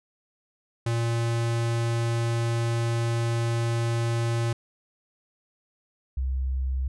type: tone pair in turn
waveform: square / sine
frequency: 116.54 / 65.41 Hz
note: A#2 / C2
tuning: 0 / 0 cents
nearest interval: minor seventh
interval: 1000 cents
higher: first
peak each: -24 dBFS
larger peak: neither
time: 0.86-4.53 / 6.17-6.88 s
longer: first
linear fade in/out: 5 ms
effects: resampled to 24000 Hz